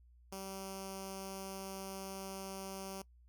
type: tone with notch filter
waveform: 5% pulse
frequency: 192.9 Hz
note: G3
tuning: 28 cents flat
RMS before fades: -45 dBFS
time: 0.32-3.02 s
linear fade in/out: 5 ms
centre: 1800 Hz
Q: 0.53
effects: noise-tail reverb RT60 0.1 s tail -21 dB re dry + added 60 Hz sine -60 dBFS peak until 3.28 s